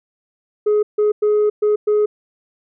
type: tone bursts at uneven times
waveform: sine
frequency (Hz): 420.5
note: G#4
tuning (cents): +22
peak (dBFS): -10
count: 5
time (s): 0.66-0.83 / 0.98-1.12 / 1.22-1.5 / 1.62-1.76 / 1.87-2.06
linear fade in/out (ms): 10
effects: tanh soft clip ceiling -11 dBFS